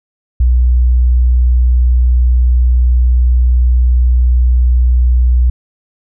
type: tone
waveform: sine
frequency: 61.4 Hz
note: B1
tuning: 9 cents flat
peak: -6 dBFS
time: 0.4-5.5 s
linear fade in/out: 5 ms
effects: none